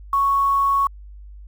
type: tone with quantisation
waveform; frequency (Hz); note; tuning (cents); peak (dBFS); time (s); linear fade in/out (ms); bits
sine; 1108.7; C#6; 0; -15; 0.13-0.87; 2; 7
effects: added 50 Hz sine -37 dBFS peak until 1.47 s